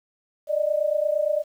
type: tone pair together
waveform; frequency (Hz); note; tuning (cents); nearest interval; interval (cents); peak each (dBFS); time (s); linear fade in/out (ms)
sine; 587.3 / 616; D5 / D#5; 0 / -17; minor second; 83; -23; 0.47-1.44; 50
effects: 9-bit